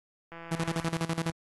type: click train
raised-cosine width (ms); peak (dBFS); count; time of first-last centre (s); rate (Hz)
0.5; -29; 97; 0.32-0.895; 167
type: tone with tremolo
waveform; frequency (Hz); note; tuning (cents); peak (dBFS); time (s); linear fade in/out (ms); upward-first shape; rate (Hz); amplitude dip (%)
sawtooth; 164.81; E3; 0; -23; 0.51-1.32; 10; square; 12; 80
type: noise with exponential decay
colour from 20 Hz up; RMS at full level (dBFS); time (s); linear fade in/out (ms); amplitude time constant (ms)
pink; -42; 0.79-0.88; 2; 18
effects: AAC 32 kbps